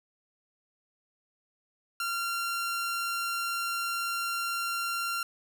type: tone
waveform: sawtooth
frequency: 1379 Hz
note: F6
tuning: 22 cents flat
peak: -26 dBFS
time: 2-5.23 s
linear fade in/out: 2 ms
effects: none